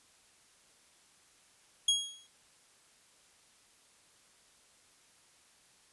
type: tone with exponential decay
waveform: sawtooth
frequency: 3299 Hz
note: G#7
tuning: 12 cents flat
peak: -19 dBFS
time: 1.88-2.27 s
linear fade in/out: 5 ms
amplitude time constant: 84 ms
effects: white hiss -64 dBFS RMS until 5.92 s + resampled to 24000 Hz